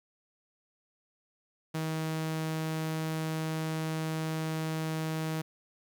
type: tone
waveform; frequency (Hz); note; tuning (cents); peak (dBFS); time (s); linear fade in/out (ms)
sawtooth; 158.8; D#3; +36; -27; 1.74-5.42; 10
effects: 11-bit